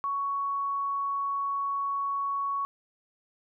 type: tone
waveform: sine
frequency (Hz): 1115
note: C#6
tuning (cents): +10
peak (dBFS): -27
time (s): 0.04-2.65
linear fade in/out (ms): 0
effects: none